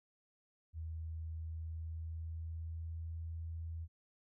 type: tone with pitch glide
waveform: sine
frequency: 80.6 to 82.1 Hz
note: E2 to E2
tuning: -38 to -6 cents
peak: -40 dBFS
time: 0.73-3.88 s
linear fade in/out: 50 ms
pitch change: +32 cents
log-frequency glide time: 1.36-3.2 s
effects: none